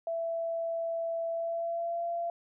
sine tone with pitch glide, 665 to 683.3 Hz, E5 to F5, +15 to -38 cents, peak -30 dBFS, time 0.07-2.3 s, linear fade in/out 2 ms, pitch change +47 cents, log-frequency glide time 1.3-2.04 s, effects none

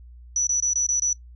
sine tone bursts, 5920 Hz, F#8, in tune, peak -19 dBFS, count 6, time 0.36-1.13 s, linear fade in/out 2 ms, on 110 ms, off 22 ms, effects noise-tail reverb RT60 0.1 s tail -20 dB re dry + added 60 Hz sine -42 dBFS peak until 1.35 s

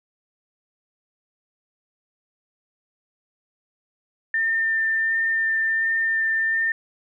sine tone with vibrato, 1800 Hz, A6, 39 cents sharp, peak -19 dBFS, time 4.34-6.72 s, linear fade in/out 2 ms, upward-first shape sine, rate 1.4 Hz, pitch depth 9 cents each way, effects none

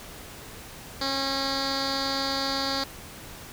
10% pulse tone with low-pass filter, 272.1 Hz, C#4, 32 cents flat, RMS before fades -28 dBFS, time 1.01-2.84 s, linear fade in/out 5 ms, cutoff 4800 Hz, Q 7.6, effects pink hiss -43 dBFS RMS until 3.52 s

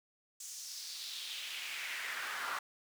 brown noise with high-pass filter sweep, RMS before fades -42 dBFS, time 0.4-2.59 s, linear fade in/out 5 ms, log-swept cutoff 6900 to 1200 Hz, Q 2.6, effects none

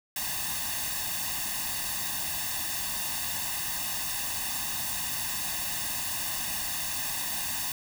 white noise with comb filter, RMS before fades -32 dBFS, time 0.16-7.72 s, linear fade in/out 2 ms, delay 1.1 ms, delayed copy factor +0.9, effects none

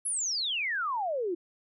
sine exponential sweep, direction down, 11175 to 329.6 Hz, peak -28 dBFS, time 0.05-1.35 s, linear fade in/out 10 ms, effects none

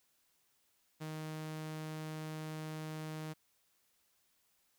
sawtooth tone, 156.1 Hz, D#3, 6 cents sharp, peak -37 dBFS, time 1-3.34 s, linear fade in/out 20 ms, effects white hiss -75 dBFS RMS until 4.78 s

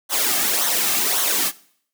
white noise with flanger, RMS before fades -20 dBFS, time 0.09-1.52 s, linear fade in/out 50 ms, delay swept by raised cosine 0.4 to 2.1 ms, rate 1.8 Hz, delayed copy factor -0.65, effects noise-tail reverb RT60 0.6 s tail -20 dB re dry + high-pass 200 Hz 12 dB/octave

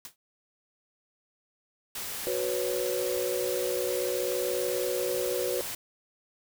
white noise with exponential decay, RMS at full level -38 dBFS, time 0.05-0.16 s, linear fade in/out 1 ms, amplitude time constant 23 ms
white noise, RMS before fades -36 dBFS, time 1.95-5.75 s, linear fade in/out 5 ms
sine chord, F# suspended fourth, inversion none, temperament equal, 370 / 493.9 / 554.4 Hz, F#4 / B4 / C#5, 0 / 0 / 0 cents, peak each -32 / -31 / -33 dBFS, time 2.27-5.61 s, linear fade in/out 0 ms
effects none

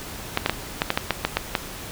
clicks, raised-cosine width 0.3 ms, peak -3 dBFS, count 10, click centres 0.374 / 0.461 / 0.496 / 0.819 / 0.904 / 0.975 / 1.107 / 1.25 / 1.37 / 1.552 s, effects pink hiss -36 dBFS RMS until 1.91 s

